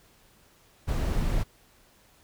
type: noise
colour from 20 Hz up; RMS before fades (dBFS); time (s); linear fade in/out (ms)
brown; -26; 0.87-1.44; 20
effects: pink hiss -60 dBFS RMS until 2.23 s